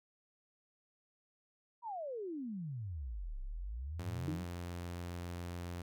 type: exponential two-way sweep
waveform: sine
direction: down then up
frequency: 987.8 to 30.87 to 196.2 Hz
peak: -39 dBFS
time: 1.82-4.45 s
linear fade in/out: 50 ms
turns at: 3.4 s
type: tone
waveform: sawtooth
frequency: 87.31 Hz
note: F2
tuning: in tune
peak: -37 dBFS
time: 3.99-5.82 s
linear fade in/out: 5 ms
type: tone with exponential decay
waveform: sine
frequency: 306.8 Hz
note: D#4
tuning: 24 cents flat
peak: -34 dBFS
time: 4.28-4.53 s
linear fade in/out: 1 ms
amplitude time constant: 53 ms
effects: none